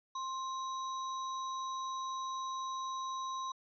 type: tone with sample-and-hold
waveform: sine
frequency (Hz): 1054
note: C6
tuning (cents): +12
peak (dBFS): -36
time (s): 0.15-3.52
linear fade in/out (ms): 5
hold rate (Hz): 4900
effects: resampled to 16000 Hz